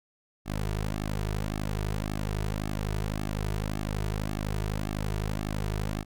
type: tone with flanger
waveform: sawtooth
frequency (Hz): 51.91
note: G#1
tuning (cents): 0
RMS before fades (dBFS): -31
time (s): 0.45-6.05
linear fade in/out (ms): 50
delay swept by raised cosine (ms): 2 to 3.8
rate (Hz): 1.8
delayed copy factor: -0.95
effects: none